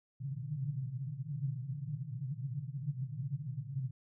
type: band-pass noise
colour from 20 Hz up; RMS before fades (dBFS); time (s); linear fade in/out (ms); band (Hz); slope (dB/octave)
white; -39; 0.2-3.91; 5; 120 to 150; 96
effects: none